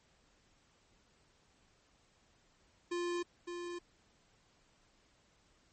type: tone with echo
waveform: square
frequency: 349.2 Hz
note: F4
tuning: in tune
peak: -35 dBFS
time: 2.91-3.23 s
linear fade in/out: 10 ms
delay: 560 ms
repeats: 1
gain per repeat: -6 dB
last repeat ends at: 3.79 s
effects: pink hiss -70 dBFS RMS until 5.72 s + MP3 32 kbps